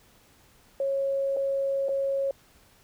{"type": "tone with dropouts", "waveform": "sine", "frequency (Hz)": 548, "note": "C#5", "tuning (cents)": -20, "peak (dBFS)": -24, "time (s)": [0.8, 2.31], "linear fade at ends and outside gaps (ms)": 2, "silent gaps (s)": [[1.365, 1.369], [1.885, 1.891]], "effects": ["pink hiss -59 dBFS RMS until 2.83 s"]}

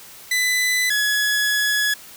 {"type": "tone pair in turn", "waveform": "sawtooth", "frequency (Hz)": [2000, 1688.6], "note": ["B6", "G#6"], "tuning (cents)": [21, 28], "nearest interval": "minor third", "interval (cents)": 293, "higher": "first", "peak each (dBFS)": -14, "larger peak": "neither", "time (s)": [[0.31, 0.9], [0.9, 1.94]], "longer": "second", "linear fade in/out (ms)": 5, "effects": ["white hiss -42 dBFS RMS until 2.16 s"]}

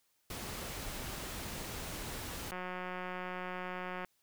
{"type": "noise", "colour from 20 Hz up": "pink", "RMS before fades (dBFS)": -42, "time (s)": [0.3, 2.51], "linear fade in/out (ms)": 2}
{"type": "click train", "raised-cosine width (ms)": 0.5, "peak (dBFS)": -26, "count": 279, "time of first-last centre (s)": [2.52, 4.047], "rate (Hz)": 182}
{"effects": ["white hiss -75 dBFS RMS until 4.22 s"]}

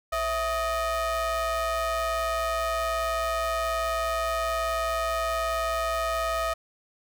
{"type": "ring-modulated tone", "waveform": "square", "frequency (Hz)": 299.2, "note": "D4", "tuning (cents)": 32, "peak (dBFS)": -23, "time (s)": [0.12, 6.54], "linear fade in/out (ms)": 10, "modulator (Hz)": 957, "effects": []}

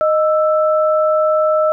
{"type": "tone pair together", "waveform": "sine", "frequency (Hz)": [620, 1321], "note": ["D#5", "E6"], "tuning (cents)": [-6, 3], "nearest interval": "octave + minor second", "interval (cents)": 1309, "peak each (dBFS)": [-12, -18], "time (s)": [0.01, 1.72], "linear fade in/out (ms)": 0, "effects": []}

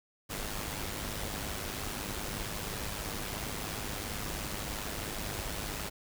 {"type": "noise with amplitude modulation", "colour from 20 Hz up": "pink", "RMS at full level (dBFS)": -35, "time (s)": [0.29, 5.9], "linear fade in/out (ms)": 20, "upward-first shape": "sine", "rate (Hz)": 103, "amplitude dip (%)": 55, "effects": []}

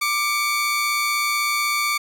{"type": "tone pair together", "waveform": "sawtooth", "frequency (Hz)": [1183, 2250], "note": ["D6", "C#7"], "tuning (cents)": [12, 25], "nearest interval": "major seventh", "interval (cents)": 1113, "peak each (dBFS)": -19, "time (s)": [0.01, 1.98], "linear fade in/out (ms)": 10, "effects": []}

